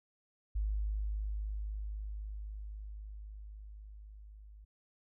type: tone with level ramp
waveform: sine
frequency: 51.9 Hz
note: G#1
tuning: in tune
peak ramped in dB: -30 to -51 dBFS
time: 0.55-4.65 s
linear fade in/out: 10 ms
effects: none